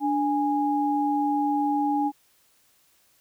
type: tone pair together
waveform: sine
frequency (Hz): 292.1 / 826.2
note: D4 / G#5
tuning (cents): -9 / -9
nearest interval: octave + tritone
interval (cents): 1800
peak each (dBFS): -24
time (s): 0-2.12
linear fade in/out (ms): 50
effects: white hiss -63 dBFS RMS until 3.2 s